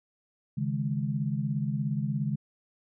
sine chord, C# suspended second, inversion none, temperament equal, 138.59 / 155.56 / 207.7 Hz, C#3 / D#3 / G#3, 0 / 0 / 0 cents, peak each -30 / -32 / -32 dBFS, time 0.57-2.36 s, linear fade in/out 10 ms, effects none

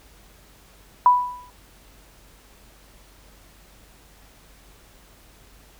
sine tone with exponential decay, 987.8 Hz, B5, in tune, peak -8 dBFS, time 1.06-1.5 s, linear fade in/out 1 ms, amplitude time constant 95 ms, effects added 48 Hz sine -53 dBFS peak until 5.79 s + pink hiss -53 dBFS RMS until 5.79 s

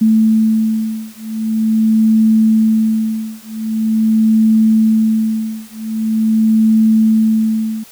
sine beating tone pair, 220 / 220.44 Hz, A3 / A3, 0 / +3 cents, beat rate 0.44 Hz, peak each -13 dBFS, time 0.01-7.84 s, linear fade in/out 10 ms, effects white hiss -41 dBFS RMS until 7.91 s

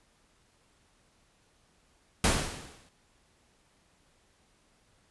pink noise with exponential decay, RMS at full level -22 dBFS, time 2.24-2.89 s, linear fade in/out 2 ms, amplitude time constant 140 ms, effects pink hiss -67 dBFS RMS until 5.1 s + resampled to 24000 Hz

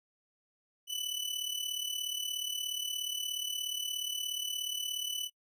sawtooth tone with amplitude modulation, 2984 Hz, F#7, 14 cents sharp, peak -28 dBFS, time 0.87-5.3 s, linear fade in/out 50 ms, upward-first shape sine, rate 36.9 Hz, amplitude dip 70%, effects noise-tail reverb RT60 0.1 s tail -23 dB re dry

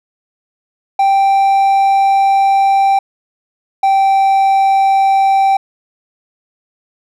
triangle tone pair in turn, 784 / 779.5 Hz, G5 / G5, 0 / -10 cents, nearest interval unison, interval 10 cents, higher first, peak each -6 dBFS, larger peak neither, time 0.99-2.99 / 3.83-5.57 s, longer first, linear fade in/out 5 ms, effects none

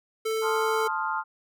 square tone, 441.9 Hz, A4, 7 cents sharp, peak -26 dBFS, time 0.25-0.88 s, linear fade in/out 10 ms
sine chord, F dominant seventh, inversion first, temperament equal, 880 / 1046.5 / 1244.5 / 1396.9 Hz, A5 / C6 / Eb6 / F6, 0 / 0 / 0 / 0 cents, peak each -30 / -32 / -33 / -31 dBFS, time 0.41-1.24 s, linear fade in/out 50 ms
effects none

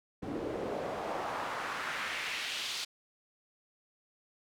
pink noise with band-pass filter sweep, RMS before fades -37 dBFS, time 0.22-2.85 s, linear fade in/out 10 ms, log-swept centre 300 to 4200 Hz, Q 1.6, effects none

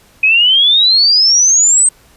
sine exponential sweep, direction up, 2500 to 8372 Hz, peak -6 dBFS, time 0.23-1.89 s, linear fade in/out 5 ms, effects pink hiss -47 dBFS RMS until 2.16 s + resampled to 32000 Hz

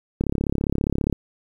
click train, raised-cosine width 3 ms, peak -9 dBFS, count 33, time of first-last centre 0.21-1.127 s, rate 34.9 Hz, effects 8-bit

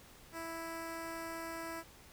10% pulse tone with notch filter, 329.6 Hz, E4, in tune, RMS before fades -43 dBFS, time 0.32-1.84 s, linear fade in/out 50 ms, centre 3800 Hz, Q 1.6, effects pink hiss -58 dBFS RMS until 2.12 s

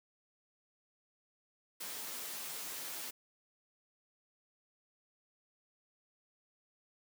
white noise with comb filter, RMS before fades -43 dBFS, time 1.8-3.11 s, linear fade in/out 10 ms, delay 10 ms, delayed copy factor -0.55, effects high-pass 200 Hz 12 dB/octave

